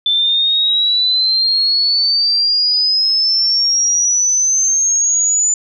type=exponential sweep; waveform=sine; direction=up; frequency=3520 to 7040 Hz; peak=-11 dBFS; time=0.06-5.54 s; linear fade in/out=2 ms; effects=none